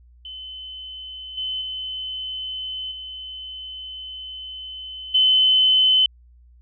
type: tone with level steps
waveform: sine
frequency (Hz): 3043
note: F#7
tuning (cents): +48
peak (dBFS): -33 / -24 / -27 / -32 / -13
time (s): 0.25-6.06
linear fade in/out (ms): 2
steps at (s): 1.37 / 1.61 / 2.91 / 5.14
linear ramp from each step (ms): 10
effects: added 60 Hz sine -48 dBFS peak until 6.61 s